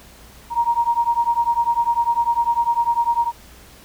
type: beating tone pair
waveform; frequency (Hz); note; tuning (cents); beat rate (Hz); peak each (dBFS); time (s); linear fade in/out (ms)
sine; 935 / 945; A#5 / A#5; +5 / +23; 10; -19; 0.5-3.32; 50
effects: added 60 Hz sine -48 dBFS peak until 3.84 s + pink hiss -46 dBFS RMS until 3.84 s